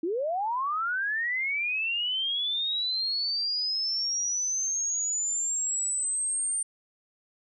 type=linear sweep; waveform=sine; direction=up; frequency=307.8 to 8870 Hz; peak=-26 dBFS; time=0.03-6.63 s; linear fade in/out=5 ms; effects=none